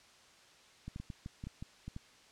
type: clicks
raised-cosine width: 5 ms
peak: -30 dBFS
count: 10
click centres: 0.88 / 0.961 / 1 / 1.102 / 1.261 / 1.439 / 1.47 / 1.625 / 1.88 / 1.964 s
effects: white hiss -61 dBFS RMS until 2.31 s + low-pass 6000 Hz 12 dB/octave